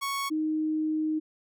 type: tone pair in turn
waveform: sawtooth / sine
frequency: 1108.7 / 311.1 Hz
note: C#6 / D#4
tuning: 0 / 0 cents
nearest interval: octave + minor seventh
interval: 2200 cents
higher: first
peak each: -25 dBFS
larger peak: neither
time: 0.01-0.3 / 0.3-1.2 s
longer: second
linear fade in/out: 20 ms
effects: none